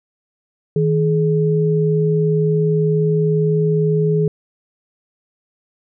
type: tone pair together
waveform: sine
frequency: 158.73 / 421.8 Hz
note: D#3 / G#4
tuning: +35 / +27 cents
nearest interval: octave + perfect fourth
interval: 1692 cents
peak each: -15 / -17 dBFS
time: 0.76-4.28 s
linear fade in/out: 2 ms
effects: none